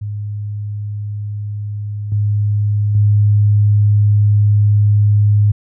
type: tone with level steps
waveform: sine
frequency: 103.83 Hz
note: G#2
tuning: in tune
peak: -20 / -12 / -8 dBFS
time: 0.01-5.52 s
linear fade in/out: 10 ms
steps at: 2.12 / 2.95 s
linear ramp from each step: 2 ms
effects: none